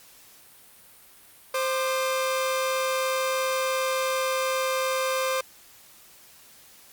sawtooth tone pair together, 523.3 / 1200.1 Hz, C5 / D6, 0 / +37 cents, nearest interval octave + major second, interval 1437 cents, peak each -21 / -27 dBFS, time 1.54-5.41 s, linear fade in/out 5 ms, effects white hiss -52 dBFS RMS until 6.92 s + Opus 48 kbps

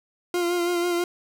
40% pulse tone with vibrato, 349.2 Hz, F4, in tune, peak -21 dBFS, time 0.34-1.04 s, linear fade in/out 2 ms, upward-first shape sine, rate 6.1 Hz, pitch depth 29 cents each way, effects none

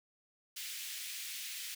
pink high-pass noise, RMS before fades -43 dBFS, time 0.56-1.75 s, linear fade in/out 10 ms, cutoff 2200 Hz, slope 24 dB/octave, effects none

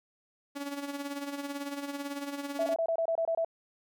sawtooth tone with tremolo, 282.9 Hz, C#4, 35 cents sharp, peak -29 dBFS, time 0.55-2.75 s, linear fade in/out 20 ms, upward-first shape sine, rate 18 Hz, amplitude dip 60%
sine tone bursts, 659.3 Hz, E5, in tune, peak -26 dBFS, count 9, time 2.59-3.447 s, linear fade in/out 2 ms, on 73 ms, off 25 ms
effects none

